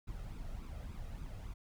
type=noise with flanger; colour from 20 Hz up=brown; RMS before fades=-44 dBFS; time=0.07-1.54 s; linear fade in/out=10 ms; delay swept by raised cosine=0.8 to 1.59 ms; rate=3.5 Hz; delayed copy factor=+0.55; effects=none